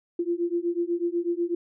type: beating tone pair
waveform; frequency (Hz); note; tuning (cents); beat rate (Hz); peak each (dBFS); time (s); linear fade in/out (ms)
sine; 340.8 / 348.9; F4 / F4; -42 / -2; 8.1; -27; 0.19-1.55; 5
effects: none